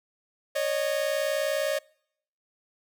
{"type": "tone pair together", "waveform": "45% pulse", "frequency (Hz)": [554.4, 614.3], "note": ["C#5", "D#5"], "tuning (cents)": [0, -22], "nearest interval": "major second", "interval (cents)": 178, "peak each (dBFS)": -28, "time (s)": [0.55, 1.79], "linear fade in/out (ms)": 10, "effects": ["noise-tail reverb RT60 0.7 s tail -26 dB re dry"]}